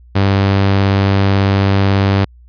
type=tone; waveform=sawtooth; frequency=98.2 Hz; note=G2; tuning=4 cents sharp; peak=-6 dBFS; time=0.15-2.25 s; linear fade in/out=10 ms; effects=added 60 Hz sine -39 dBFS peak until 2.48 s + resampled to 11025 Hz